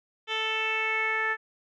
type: tone with low-pass filter sweep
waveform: 10% pulse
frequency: 440 Hz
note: A4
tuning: in tune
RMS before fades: -28 dBFS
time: 0.27-1.37 s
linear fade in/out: 50 ms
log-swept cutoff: 3400 to 1800 Hz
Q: 4.7
effects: none